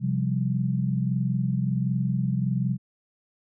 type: chord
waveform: sine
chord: C suspended fourth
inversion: none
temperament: equal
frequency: 130.81 / 174.61 / 196 Hz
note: C3 / F3 / G3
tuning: 0 / 0 / 0 cents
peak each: -25 / -28 / -28 dBFS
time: 0-2.78 s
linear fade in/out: 50 ms
effects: none